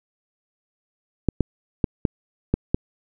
clicks, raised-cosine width 3 ms, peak -5 dBFS, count 6, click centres 1.287 / 1.407 / 1.842 / 2.052 / 2.54 / 2.745 s, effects none

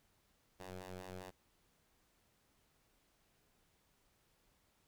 10% pulse ring-modulated tone, 92.5 Hz, F#2, in tune, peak -36 dBFS, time 0.59-1.31 s, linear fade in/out 20 ms, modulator 275 Hz, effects pink hiss -75 dBFS RMS until 4.87 s

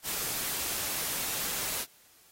white noise, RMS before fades -33 dBFS, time 0.03-1.86 s, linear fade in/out 50 ms, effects white hiss -60 dBFS RMS until 2.31 s + AAC 48 kbps

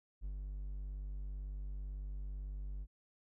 triangle tone with ADSR envelope, 49 Hz, G1, in tune, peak -36 dBFS, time 0.21-2.87 s, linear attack 39 ms, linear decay 77 ms, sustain -2 dB, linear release 49 ms, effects none

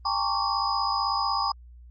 sine tone cluster, 803 / 905 / 1094 / 1150 / 4976 Hz, G5 / A5 / C#6 / D6 / D#8, +41 / +48 / -23 / -37 / -1 cents, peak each -30 dBFS, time 0.05-1.52 s, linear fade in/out 5 ms, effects added 60 Hz sine -45 dBFS peak until 1.9 s + Opus 32 kbps

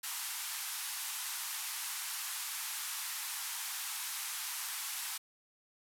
white band-pass noise, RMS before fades -40 dBFS, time 0.03-5.18 s, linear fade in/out 10 ms, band 820 to 14000 Hz, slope 48 dB/octave, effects none

